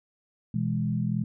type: chord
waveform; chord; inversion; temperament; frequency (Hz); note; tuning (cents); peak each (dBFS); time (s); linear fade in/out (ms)
sine; E major; second; equal; 123.47 / 164.81 / 207.7; B2 / E3 / G#3; 0 / 0 / 0; -29; 0.54-1.24; 5
effects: none